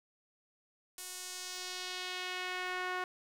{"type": "tone with band-pass filter sweep", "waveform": "sawtooth", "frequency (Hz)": 365.6, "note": "F#4", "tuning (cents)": -21, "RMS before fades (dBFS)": -40, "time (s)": [0.98, 3.04], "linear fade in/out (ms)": 2, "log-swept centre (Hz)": [9600, 1400], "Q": 1.2, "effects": ["10-bit"]}